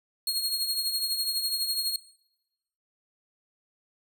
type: tone with tremolo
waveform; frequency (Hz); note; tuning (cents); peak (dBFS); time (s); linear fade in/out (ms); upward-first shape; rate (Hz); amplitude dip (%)
sawtooth; 4281; C8; +39; -21; 0.27-1.96; 2; triangle; 12; 60
effects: noise-tail reverb RT60 1.0 s tail -22 dB re dry